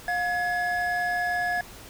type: tone pair together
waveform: triangle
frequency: 711 / 1691.1 Hz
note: F5 / G#6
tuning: +31 / +31 cents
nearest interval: octave + minor third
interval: 1500 cents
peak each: -25 dBFS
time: 0.08-1.61 s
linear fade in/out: 2 ms
effects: pink hiss -45 dBFS RMS until 1.89 s